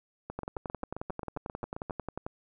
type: two click trains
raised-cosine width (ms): 1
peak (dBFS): -21 / -23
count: 22 / 13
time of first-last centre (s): 0.39-2.265 / 0.3-1.898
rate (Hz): 11.2 / 7.51
effects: none